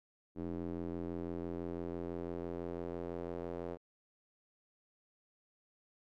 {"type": "tone with band-pass filter sweep", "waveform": "square", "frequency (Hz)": 43, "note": "F1", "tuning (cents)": -26, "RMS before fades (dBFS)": -41, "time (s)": [0.35, 3.78], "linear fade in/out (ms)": 50, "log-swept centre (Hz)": [310, 480], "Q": 1.9, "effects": []}